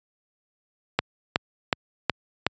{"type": "click train", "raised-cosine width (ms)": 0.3, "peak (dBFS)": -3, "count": 5, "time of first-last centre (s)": [0.99, 2.466], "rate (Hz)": 2.71, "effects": ["high-pass 80 Hz 12 dB/octave", "resampled to 16000 Hz"]}